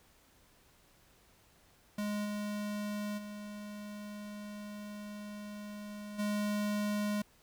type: tone with level steps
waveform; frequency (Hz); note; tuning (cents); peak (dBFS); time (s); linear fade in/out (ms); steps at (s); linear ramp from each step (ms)
square; 207.7; G#3; 0; -34 / -36 / -43 / -32; 1.98-7.22; 5; 2.24 / 3.17 / 6.18; 20
effects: pink hiss -65 dBFS RMS until 7.42 s